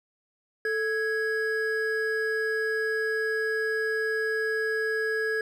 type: tone pair together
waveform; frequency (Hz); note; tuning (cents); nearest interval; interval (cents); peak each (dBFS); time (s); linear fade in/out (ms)
triangle; 440 / 1661.2; A4 / G#6; 0 / 0; octave + major seventh; 2300; -26; 0.65-5.41; 2
effects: none